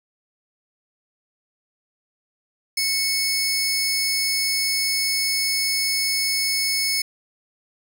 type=tone pair together; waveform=sawtooth; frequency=2200 / 5225 Hz; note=C#7 / E8; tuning=-14 / -16 cents; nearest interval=octave + minor third; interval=1498 cents; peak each=-20 dBFS; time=2.77-7.02 s; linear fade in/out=5 ms; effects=none